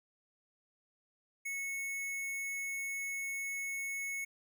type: tone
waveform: square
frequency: 2201 Hz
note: C#7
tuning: 13 cents flat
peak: -37 dBFS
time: 1.45-4.25 s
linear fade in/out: 10 ms
effects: none